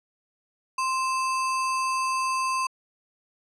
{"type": "tone with sample-and-hold", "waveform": "sine", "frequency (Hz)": 1046.5, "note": "C6", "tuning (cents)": 0, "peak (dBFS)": -23, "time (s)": [0.78, 2.67], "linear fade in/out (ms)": 5, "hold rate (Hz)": 3675, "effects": ["resampled to 22050 Hz"]}